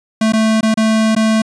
square tone with dropouts, 220 Hz, A3, in tune, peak -11 dBFS, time 0.21-1.42 s, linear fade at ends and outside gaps 5 ms, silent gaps 0.323-0.334 / 0.609-0.629 / 0.742-0.773 / 1.151-1.163 s, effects resampled to 22050 Hz

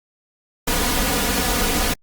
pink noise with comb filter, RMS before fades -20 dBFS, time 0.67-1.94 s, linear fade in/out 10 ms, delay 4.1 ms, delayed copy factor +0.8, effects Opus 48 kbps

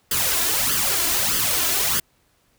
white noise with flanger, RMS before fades -21 dBFS, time 0.11-2 s, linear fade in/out 5 ms, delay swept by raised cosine 0.62 to 3.02 ms, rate 1.6 Hz, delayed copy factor +0.7, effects pink hiss -63 dBFS RMS until 2.58 s

